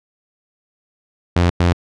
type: tone bursts at uneven times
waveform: sawtooth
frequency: 87.31 Hz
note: F2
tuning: in tune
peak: -8 dBFS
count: 2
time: 1.36-1.5 / 1.6-1.73 s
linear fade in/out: 5 ms
effects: low-pass 5000 Hz 12 dB/octave